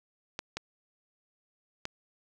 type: clicks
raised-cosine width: 0.2 ms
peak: -17 dBFS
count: 3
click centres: 0.391 / 0.57 / 1.854 s
effects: none